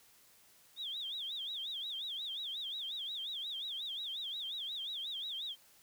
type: tone with vibrato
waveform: sine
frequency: 3492 Hz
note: A7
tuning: 14 cents flat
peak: -38 dBFS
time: 0.76-5.56 s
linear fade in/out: 50 ms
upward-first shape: sine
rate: 5.6 Hz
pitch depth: 190 cents each way
effects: white hiss -64 dBFS RMS until 5.82 s